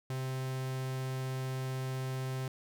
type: tone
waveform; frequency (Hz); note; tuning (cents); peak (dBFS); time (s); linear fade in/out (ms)
45% pulse; 130.81; C3; 0; -34; 0.1-2.48; 2
effects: none